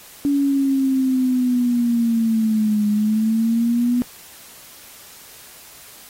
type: linear two-way sweep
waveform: sine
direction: down then up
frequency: 284.9 to 207.7 to 246.4 Hz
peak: -15 dBFS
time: 0.25-4.02 s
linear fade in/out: 0 ms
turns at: 2.88 s
effects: white hiss -43 dBFS RMS until 6.09 s + AAC 48 kbps